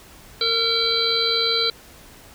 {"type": "harmonic tone with a mistuned harmonic", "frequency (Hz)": 458.2, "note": "A#4", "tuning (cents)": -30, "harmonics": [1, 3, 5, 7, 9, 10], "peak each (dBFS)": [-26, -28, -30, -31, -20, -27], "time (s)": [0.41, 1.7], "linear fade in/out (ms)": 2, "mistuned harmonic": 9, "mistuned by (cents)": -49, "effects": ["pink hiss -46 dBFS RMS until 2.34 s"]}